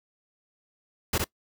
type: noise with echo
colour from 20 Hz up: pink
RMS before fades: -25 dBFS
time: 1.13-1.18 s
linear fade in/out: 5 ms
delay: 63 ms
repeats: 1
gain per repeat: -3 dB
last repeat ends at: 1.243 s
effects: noise-tail reverb RT60 0.1 s tail -21 dB re dry